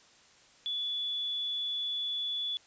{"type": "tone", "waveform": "sine", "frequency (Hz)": 3435, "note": "A7", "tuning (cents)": -42, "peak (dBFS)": -31, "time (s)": [0.66, 2.57], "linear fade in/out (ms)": 0, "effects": ["white hiss -60 dBFS RMS until 2.66 s", "resampled to 16000 Hz"]}